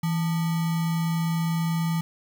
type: tone with sample-and-hold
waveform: sine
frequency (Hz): 164.81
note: E3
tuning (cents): 0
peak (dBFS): -22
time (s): 0.03-2.01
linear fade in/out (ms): 5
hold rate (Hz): 1050
effects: none